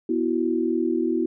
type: chord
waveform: sine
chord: B suspended fourth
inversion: none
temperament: equal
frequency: 246.9 / 329.6 / 370 Hz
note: B3 / E4 / F#4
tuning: 0 / 0 / 0 cents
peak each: -26 / -23 / -26 dBFS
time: 0.09-1.26 s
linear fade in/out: 5 ms
effects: none